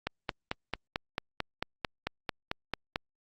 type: click train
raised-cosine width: 0.3 ms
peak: -14 dBFS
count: 14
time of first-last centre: 0.07-2.959 s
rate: 4.5 Hz
effects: Opus 48 kbps